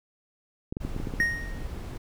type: clicks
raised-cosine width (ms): 3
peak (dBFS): -19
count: 8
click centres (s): 0.725 / 0.769 / 0.85 / 0.964 / 1.001 / 1.072 / 1.138 / 1.203
type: noise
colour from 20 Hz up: brown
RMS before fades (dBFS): -35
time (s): 0.8-1.98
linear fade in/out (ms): 10
type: tone with exponential decay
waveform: triangle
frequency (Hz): 1864.7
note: A#6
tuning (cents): 0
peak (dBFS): -17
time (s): 1.2-1.66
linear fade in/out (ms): 1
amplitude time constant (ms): 100
effects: none